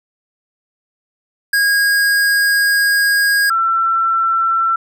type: tone pair in turn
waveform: square / sine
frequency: 1636 / 1344.6 Hz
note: G#6 / E6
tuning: -26 / +34 cents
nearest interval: minor third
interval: 340 cents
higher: first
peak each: -12 dBFS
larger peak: neither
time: 1.53-3.5 / 3.5-4.76 s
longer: first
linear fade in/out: 5 ms
effects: none